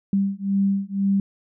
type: beating tone pair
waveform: sine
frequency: 196 / 198 Hz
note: G3 / G3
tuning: 0 / +18 cents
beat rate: 2 Hz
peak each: -22 / -22 dBFS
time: 0.13-1.2 s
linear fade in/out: 2 ms
effects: none